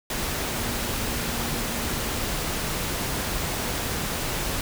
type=tone in noise; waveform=sine; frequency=233.1 Hz; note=A#3; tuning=in tune; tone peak=-37 dBFS; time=0.51-2.22 s; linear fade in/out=2 ms; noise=pink; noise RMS=-28 dBFS; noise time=0.1-4.61 s; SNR=-12 dB; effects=none